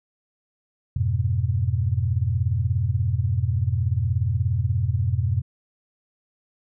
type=chord; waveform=sine; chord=F diminished; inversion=none; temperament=equal with one note detuned; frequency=87.31 / 103.83 / 124.4 Hz; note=F2 / Ab2 / Cb3; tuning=0 / 0 / +13 cents; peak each=-24 dBFS; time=0.96-5.42 s; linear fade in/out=5 ms; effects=none